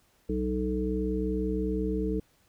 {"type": "harmonic tone with a mistuned harmonic", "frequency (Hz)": 62.8, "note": "B1", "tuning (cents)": 30, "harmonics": [1, 3, 5, 7], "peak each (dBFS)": [-32, -32, -32, -32], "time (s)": [0.29, 2.2], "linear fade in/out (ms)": 5, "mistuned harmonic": 5, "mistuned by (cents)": -18, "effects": ["pink hiss -66 dBFS RMS until 2.48 s"]}